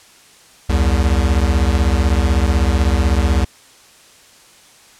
square beating tone pair, 65.41 / 81.41 Hz, C2 / E2, 0 / -21 cents, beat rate 16 Hz, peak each -15 / -17 dBFS, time 0.69-3.45 s, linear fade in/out 10 ms, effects white hiss -46 dBFS RMS until 4.99 s + low-pass 9000 Hz 12 dB/octave

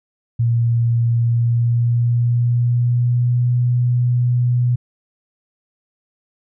sine tone with pitch glide, 117.3 to 122.56 Hz, A#2 to B2, +11 to -13 cents, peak -13 dBFS, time 0.39-4.76 s, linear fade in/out 10 ms, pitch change +76 cents, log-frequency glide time 1.19-3.51 s, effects none

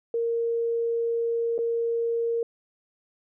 sine tone with dropouts, 464.2 Hz, A#4, 7 cents flat, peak -23 dBFS, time 0.14-2.43 s, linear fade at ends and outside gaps 2 ms, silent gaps 1.58-1.588 s, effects none

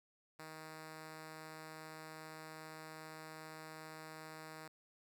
5% pulse tone, 157.5 Hz, D#3, 21 cents sharp, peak -38 dBFS, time 0.39-4.68 s, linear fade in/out 5 ms, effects none

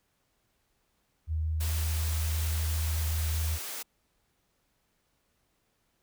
sine tone with vibrato, 79 Hz, D#2, 27 cents sharp, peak -27 dBFS, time 1.27-3.59 s, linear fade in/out 50 ms, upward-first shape triangle, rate 5.4 Hz, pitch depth 8 cents each way
white high-pass noise, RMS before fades -38 dBFS, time 1.6-3.83 s, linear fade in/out 10 ms, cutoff 310 Hz, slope 12 dB/octave
effects pink hiss -74 dBFS RMS until 6.02 s

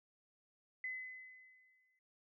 sine tone with exponential decay, 2026 Hz, B6, 44 cents sharp, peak -38 dBFS, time 0.84-1.99 s, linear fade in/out 2 ms, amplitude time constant 250 ms, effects none

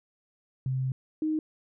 sine tone pair in turn, 130.81 / 311.1 Hz, C3 / D#4, 0 / 0 cents, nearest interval octave + minor third, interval 1500 cents, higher second, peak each -26 / -25 dBFS, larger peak second, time 0.66-0.92 / 1.22-1.39 s, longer first, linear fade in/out 2 ms, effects none

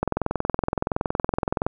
click train, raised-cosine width 1 ms, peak -8 dBFS, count 36, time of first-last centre 0.03-1.666 s, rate 21.4 Hz, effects none

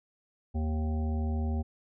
harmonic tone, 77.78 Hz, D#2, in tune, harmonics 1 / 3 / 5 / 7 / 9 / 10, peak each -28 / -35 / -44 / -48 / -49 / -46 dBFS, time 0.54-1.63 s, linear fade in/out 20 ms, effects none

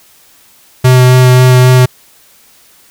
square tone with vibrato, 127 Hz, B2, 49 cents sharp, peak -3 dBFS, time 0.84-1.86 s, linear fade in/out 10 ms, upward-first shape sine, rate 3.7 Hz, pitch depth 10 cents each way, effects white hiss -44 dBFS RMS until 2.9 s

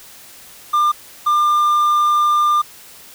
triangle tone pair in turn, 1198 / 1198 Hz, D6 / D6, +34 / +34 cents, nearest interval unison, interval 0 cents, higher neither, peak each -10 dBFS, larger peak neither, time 0.73-0.92 / 1.26-2.62 s, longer second, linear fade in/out 10 ms, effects white hiss -41 dBFS RMS until 3.14 s

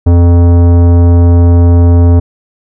sine tone with tanh clipping, 86.3 Hz, F2, 20 cents flat, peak -4 dBFS, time 0.06-2.2 s, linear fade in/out 10 ms, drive 16 dB, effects none

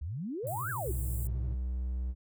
sine exponential two-way sweep, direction up then down, 65.7 to 1670 to 326.2 Hz, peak -34 dBFS, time 0.01-0.92 s, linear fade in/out 10 ms, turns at 0.7 s
triangle tone with vibrato, 116.54 Hz, A#2, in tune, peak -35 dBFS, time 0.43-1.55 s, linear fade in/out 20 ms, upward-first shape sine, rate 12 Hz, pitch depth 220 cents each way
white high-pass noise, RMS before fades -44 dBFS, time 0.47-1.27 s, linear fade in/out 0 ms, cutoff 7500 Hz, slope 96 dB/octave
triangle tone, 62.6 Hz, B1, 24 cents sharp, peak -29 dBFS, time 0.85-2.15 s, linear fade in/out 50 ms
effects none

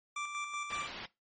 25% pulse tone with tremolo, 1174.7 Hz, D6, in tune, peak -32 dBFS, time 0.16-0.87 s, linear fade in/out 5 ms, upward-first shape square, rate 5.3 Hz, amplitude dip 45%
white low-pass noise, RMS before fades -45 dBFS, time 0.7-1.06 s, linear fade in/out 5 ms, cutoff 4100 Hz, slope 24 dB/octave
effects noise-tail reverb RT60 0.2 s tail -19 dB re dry + MP3 32 kbps

